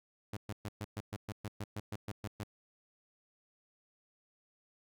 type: tone bursts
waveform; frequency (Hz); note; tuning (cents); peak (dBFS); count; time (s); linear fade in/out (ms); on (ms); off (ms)
sawtooth; 103.83; G#2; 0; -34; 14; 0.33-2.436; 5; 39; 120
effects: none